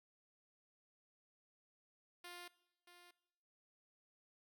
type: tone with echo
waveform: 5% pulse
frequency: 351.9 Hz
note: F4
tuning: 13 cents sharp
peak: -39 dBFS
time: 2.24-2.48 s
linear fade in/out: 5 ms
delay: 630 ms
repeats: 1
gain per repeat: -11 dB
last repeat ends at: 3.11 s
effects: noise-tail reverb RT60 0.9 s tail -20 dB re dry